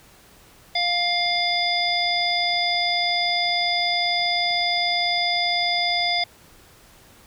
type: harmonic tone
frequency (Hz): 703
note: F5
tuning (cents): +11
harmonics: 1 / 3 / 5 / 7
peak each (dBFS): -25 / -25 / -25 / -25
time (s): 0.75-6.24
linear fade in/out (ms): 5
effects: pink hiss -51 dBFS RMS until 7.26 s